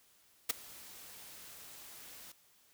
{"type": "noise with ADSR envelope", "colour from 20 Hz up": "white", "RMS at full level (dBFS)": -28, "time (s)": [0.49, 2.32], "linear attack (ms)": 11, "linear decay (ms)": 12, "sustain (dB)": -24, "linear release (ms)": 4, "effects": ["white hiss -67 dBFS RMS until 2.73 s"]}